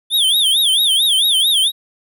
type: tone with vibrato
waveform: square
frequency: 3414 Hz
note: G#7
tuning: 47 cents sharp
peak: -12 dBFS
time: 0.1-1.72 s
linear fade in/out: 50 ms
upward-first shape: sine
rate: 4.5 Hz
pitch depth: 190 cents each way
effects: none